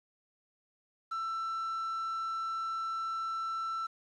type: tone with quantisation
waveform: triangle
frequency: 1333 Hz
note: E6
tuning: 19 cents sharp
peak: -31 dBFS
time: 1.11-3.87 s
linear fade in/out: 10 ms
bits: 9
effects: low-pass 6000 Hz 12 dB/octave